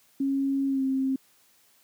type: tone with pitch glide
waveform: sine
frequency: 273.5 to 266 Hz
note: C#4 to C4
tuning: -23 to +29 cents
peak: -23 dBFS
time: 0.2-1.16 s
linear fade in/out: 5 ms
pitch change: -48 cents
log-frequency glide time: 0.67-0.83 s
effects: white hiss -62 dBFS RMS until 1.83 s + high-pass 80 Hz 12 dB/octave